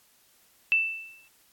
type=tone with exponential decay; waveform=sine; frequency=2657 Hz; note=E7; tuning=13 cents sharp; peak=-17 dBFS; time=0.72-1.28 s; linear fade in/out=0 ms; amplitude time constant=120 ms; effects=white hiss -62 dBFS RMS until 1.52 s + AAC 64 kbps